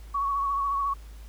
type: tone with vibrato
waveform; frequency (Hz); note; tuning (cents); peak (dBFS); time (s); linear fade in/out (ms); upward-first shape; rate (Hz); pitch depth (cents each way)
sine; 1117; C#6; +13; -24; 0.14-0.94; 10; sine; 14; 31
effects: added 53 Hz sine -41 dBFS peak until 1.28 s + pink hiss -56 dBFS RMS until 1.28 s